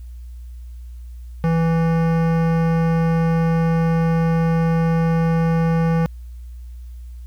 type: tone with hard clipping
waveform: sine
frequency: 164.81 Hz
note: E3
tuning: in tune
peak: -17 dBFS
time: 1.44-6.06 s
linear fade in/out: 0 ms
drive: 17 dB
effects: added 60 Hz sine -32 dBFS peak until 7.26 s + white hiss -61 dBFS RMS until 7.26 s